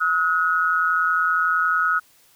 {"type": "tone pair together", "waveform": "sine", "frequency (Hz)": [1282, 1452.8], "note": ["E6", "F#6"], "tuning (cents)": [-49, -32], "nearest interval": "major second", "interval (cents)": 217, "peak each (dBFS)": -20, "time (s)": [0, 2], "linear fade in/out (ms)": 20, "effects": ["white hiss -56 dBFS RMS until 2.35 s"]}